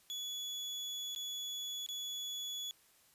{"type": "tone with dropouts", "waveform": "35% pulse", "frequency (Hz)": 3400, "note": "G#7", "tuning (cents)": 40, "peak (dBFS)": -37, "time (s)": [0.1, 2.71], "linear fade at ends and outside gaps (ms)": 0, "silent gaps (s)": [[1.149, 1.161], [1.863, 1.888]], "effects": ["white hiss -67 dBFS RMS until 3.14 s", "resampled to 32000 Hz"]}